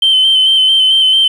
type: tone with vibrato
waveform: sine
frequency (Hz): 3090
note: G7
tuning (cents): -26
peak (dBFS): -5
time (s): 0.02-1.28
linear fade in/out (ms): 5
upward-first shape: square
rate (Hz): 4.5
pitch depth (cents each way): 22
effects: tanh soft clip ceiling -3 dBFS + 7-bit